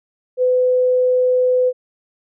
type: tone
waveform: sine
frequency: 504 Hz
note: B4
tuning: 35 cents sharp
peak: -12 dBFS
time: 0.37-1.73 s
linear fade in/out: 50 ms
effects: none